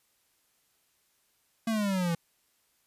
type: exponential sweep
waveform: square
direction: down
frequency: 229.9 to 164.81 Hz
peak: -27 dBFS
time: 1.67-2.15 s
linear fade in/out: 5 ms
effects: white hiss -71 dBFS RMS until 2.86 s + resampled to 32000 Hz